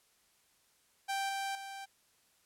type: tone with level steps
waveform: sawtooth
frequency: 784 Hz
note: G5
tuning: in tune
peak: -29 / -31 / -39 dBFS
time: 1.08-1.86 s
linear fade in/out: 20 ms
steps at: 1.29 / 1.55 s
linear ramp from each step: 2 ms
effects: white hiss -70 dBFS RMS until 2.45 s + low-pass 12000 Hz 12 dB/octave